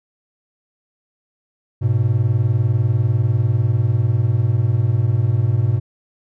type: tone pair together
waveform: triangle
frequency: 103.39 / 123.47 Hz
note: G#2 / B2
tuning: -7 / 0 cents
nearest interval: minor third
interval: 307 cents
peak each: -15 dBFS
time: 1.81-5.8 s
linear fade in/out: 20 ms
effects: none